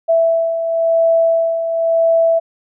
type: beating tone pair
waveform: sine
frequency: 660 / 660.96 Hz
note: E5 / E5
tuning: +2 / +4 cents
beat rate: 0.96 Hz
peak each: -20 / -12 dBFS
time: 0.08-2.4 s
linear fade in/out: 20 ms
effects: none